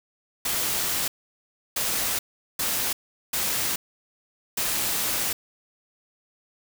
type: noise bursts at uneven times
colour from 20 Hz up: white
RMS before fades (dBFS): -26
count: 5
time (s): 0.45-1.08 / 1.76-2.19 / 2.59-2.93 / 3.33-3.76 / 4.57-5.33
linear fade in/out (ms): 5
effects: none